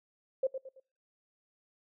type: tone with echo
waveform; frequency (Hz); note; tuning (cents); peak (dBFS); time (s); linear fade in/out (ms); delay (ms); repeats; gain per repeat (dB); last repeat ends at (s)
sine; 528; C5; +16; -25; 0.43-0.47; 5; 110; 3; -9; 0.8
effects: noise-tail reverb RT60 0.4 s tail -25 dB re dry